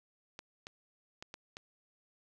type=clicks; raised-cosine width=0.2 ms; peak=-27 dBFS; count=5; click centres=0.391 / 0.669 / 1.225 / 1.341 / 1.569 s; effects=none